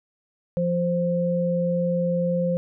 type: tone pair together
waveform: sine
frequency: 173.78 / 523.3 Hz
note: F3 / C5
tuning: -8 / 0 cents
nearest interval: octave + perfect fifth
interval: 1908 cents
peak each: -23 dBFS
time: 0.57-2.57 s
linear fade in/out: 0 ms
effects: none